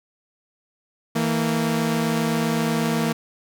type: tone pair together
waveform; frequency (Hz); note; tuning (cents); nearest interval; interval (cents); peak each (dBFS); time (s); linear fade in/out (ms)
sawtooth; 162.4 / 229.7; E3 / A#3; -26 / -25; tritone; 601; -20 / -18; 1.15-3.13; 10
effects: none